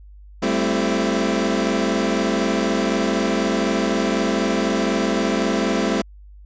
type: chord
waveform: 25% pulse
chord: A minor seventh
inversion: third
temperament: equal with one note detuned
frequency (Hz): 196 / 220 / 261.6 / 336.7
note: G3 / A3 / C4 / E4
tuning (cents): 0 / 0 / 0 / +37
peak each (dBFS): -20 / -20 / -20 / -21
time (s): 0.42-6.02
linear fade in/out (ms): 10
effects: added 50 Hz sine -40 dBFS peak until 6.45 s + resampled to 16000 Hz